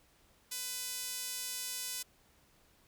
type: tone with high-pass filter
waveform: sawtooth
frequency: 500 Hz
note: B4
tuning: 21 cents sharp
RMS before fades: -40 dBFS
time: 0.51-2.03 s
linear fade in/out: 10 ms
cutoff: 4800 Hz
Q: 0.63
effects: pink hiss -67 dBFS RMS until 2.87 s

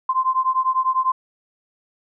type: beating tone pair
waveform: sine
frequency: 1036 / 1046 Hz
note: C6 / C6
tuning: -17 / -1 cents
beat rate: 10 Hz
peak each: -20 dBFS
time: 0.09-1.12 s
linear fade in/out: 5 ms
effects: none

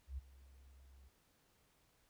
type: tone with ADSR envelope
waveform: sine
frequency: 66.6 Hz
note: C2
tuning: 31 cents sharp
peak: -39 dBFS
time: 0.07-1.09 s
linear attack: 110 ms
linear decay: 16 ms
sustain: -20 dB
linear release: 13 ms
effects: pink hiss -74 dBFS RMS until 2.09 s

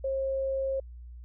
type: tone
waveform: sine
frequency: 537 Hz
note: C5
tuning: 45 cents sharp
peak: -27 dBFS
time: 0.04-0.8 s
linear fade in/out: 5 ms
effects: added 60 Hz sine -42 dBFS peak until 1.24 s

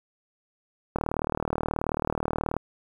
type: click train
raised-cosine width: 1 ms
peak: -12 dBFS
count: 63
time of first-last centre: 0.96-2.566 s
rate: 38.6 Hz
effects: 8-bit

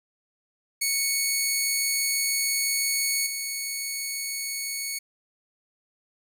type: tone with level steps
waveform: 10% pulse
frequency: 2217 Hz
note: C#7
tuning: in tune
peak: -14 / -20 dBFS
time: 0.81-4.99 s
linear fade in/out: 10 ms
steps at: 3.26 s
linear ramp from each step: 10 ms
effects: none

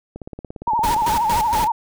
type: click train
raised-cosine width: 2 ms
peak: -19 dBFS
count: 18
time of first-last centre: 0.16-1.137 s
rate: 17.4 Hz
type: tone with vibrato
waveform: sine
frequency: 900 Hz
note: A5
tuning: 39 cents sharp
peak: -16 dBFS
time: 0.67-1.72 s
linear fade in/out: 5 ms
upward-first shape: sine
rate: 13 Hz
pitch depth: 110 cents each way
type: noise with tremolo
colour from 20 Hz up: pink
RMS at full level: -25 dBFS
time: 0.83-1.68 s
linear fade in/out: 10 ms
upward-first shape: square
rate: 4.3 Hz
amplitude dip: 75%
effects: none

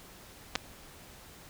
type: clicks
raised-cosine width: 0.2 ms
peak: -12 dBFS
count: 2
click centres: 0.554 / 0.558 s
effects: pink hiss -52 dBFS RMS until 1.49 s

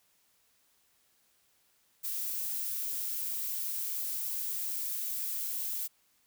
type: noise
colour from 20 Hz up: violet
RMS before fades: -35 dBFS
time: 2.03-5.88 s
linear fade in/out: 20 ms
effects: white hiss -70 dBFS RMS until 6.26 s

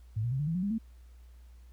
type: tone with pitch steps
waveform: sine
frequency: 108.1 / 119.94 / 133.09 / 147.67 / 163.85 / 181.8 / 201.7 / 223.8 Hz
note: A2 / A#2 / C3 / D3 / E3 / F#3 / G3 / A3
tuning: -30 / +50 / +30 / +10 / -10 / -30 / +50 / +30 cents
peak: -28 dBFS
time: 0.16-0.784 s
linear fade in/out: 10 ms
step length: 78 ms
effects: added 60 Hz sine -50 dBFS peak until 1.72 s + pink hiss -69 dBFS RMS until 1.72 s

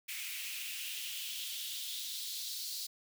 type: noise with high-pass filter sweep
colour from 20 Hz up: white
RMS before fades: -41 dBFS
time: 0.08-2.87 s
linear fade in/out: 10 ms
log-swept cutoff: 2300 to 4400 Hz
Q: 3.5
effects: none

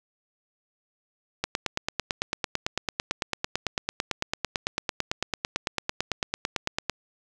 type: click train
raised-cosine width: 0.2 ms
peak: -8 dBFS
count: 50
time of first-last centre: 1.44-6.897 s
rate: 8.98 Hz
effects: none

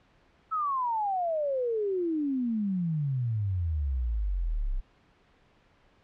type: exponential sweep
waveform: sine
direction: down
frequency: 1318.5 to 30.61 Hz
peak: -26 dBFS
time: 0.51-4.81 s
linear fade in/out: 20 ms
effects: pink hiss -63 dBFS RMS until 6.03 s + low-pass 3000 Hz 12 dB/octave

